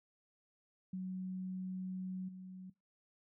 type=tone with level steps; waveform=sine; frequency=185.9 Hz; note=F#3; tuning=8 cents sharp; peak=-38 / -46 dBFS; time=0.93-2.7 s; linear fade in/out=5 ms; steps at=2.28 s; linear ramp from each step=10 ms; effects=noise-tail reverb RT60 0.2 s tail -20 dB re dry